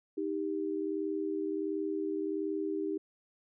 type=tone pair together; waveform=sine; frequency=313.1 / 394.5 Hz; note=D#4 / G4; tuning=+11 / +11 cents; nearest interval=major third; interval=400 cents; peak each=-34 / -34 dBFS; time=0.17-2.98 s; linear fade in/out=10 ms; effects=none